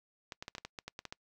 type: clicks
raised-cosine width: 0.2 ms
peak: -24 dBFS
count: 11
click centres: 0.322 / 0.425 / 0.481 / 0.551 / 0.582 / 0.65 / 0.788 / 0.88 / 0.991 / 1.053 / 1.125 s
effects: noise-tail reverb RT60 0.1 s tail -26 dB re dry